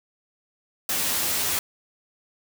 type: noise with comb filter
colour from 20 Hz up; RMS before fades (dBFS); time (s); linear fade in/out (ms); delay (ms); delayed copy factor
white; -25; 0.89-1.59; 2; 12; +0.95
effects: none